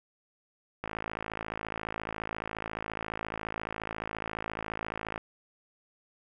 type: click train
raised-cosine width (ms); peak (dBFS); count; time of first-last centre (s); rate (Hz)
0.5; -19; 237; 0.84-5.178; 54.4
effects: none